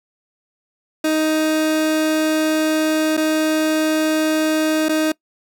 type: tone with dropouts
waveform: 30% pulse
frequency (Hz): 312.3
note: D#4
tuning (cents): +7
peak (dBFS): -13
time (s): 1.04-5.12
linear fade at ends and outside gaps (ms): 5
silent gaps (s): 3.169-3.175 / 4.886-4.892
effects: noise-tail reverb RT60 0.1 s tail -23 dB re dry